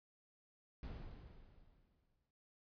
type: noise with exponential decay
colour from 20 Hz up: brown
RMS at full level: -45 dBFS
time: 0.83-2.31 s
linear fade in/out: 2 ms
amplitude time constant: 320 ms
effects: resampled to 11025 Hz